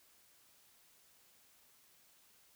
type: silence
effects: white hiss -67 dBFS RMS until 2.55 s